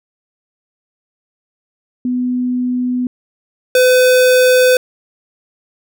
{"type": "tone pair in turn", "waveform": ["sine", "square"], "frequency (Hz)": [249.2, 505.8], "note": ["B3", "B4"], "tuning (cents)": [16, 41], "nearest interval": "octave", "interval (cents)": 1225, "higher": "second", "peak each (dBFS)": [-14, -8], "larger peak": "second", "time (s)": [[2.05, 3.07], [3.75, 4.77]], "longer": "neither", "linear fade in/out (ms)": 2, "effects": []}